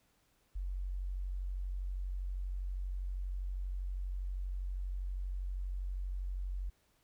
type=tone; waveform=sine; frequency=46.25 Hz; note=F#1; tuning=in tune; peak=-35 dBFS; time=0.55-6.7 s; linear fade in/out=10 ms; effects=pink hiss -73 dBFS RMS until 7.03 s